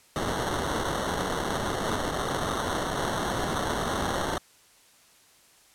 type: noise with sample-and-hold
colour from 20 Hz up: violet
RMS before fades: -29 dBFS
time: 0.16-4.38 s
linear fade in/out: 0 ms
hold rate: 2450 Hz
effects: white hiss -58 dBFS RMS until 5.74 s + low-pass 11000 Hz 12 dB/octave